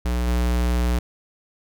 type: tone with level steps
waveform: square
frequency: 60.4 Hz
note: B1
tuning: 38 cents flat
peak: -21 / -19 dBFS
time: 0.05-0.99 s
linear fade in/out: 5 ms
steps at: 0.27 s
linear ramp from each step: 10 ms
effects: none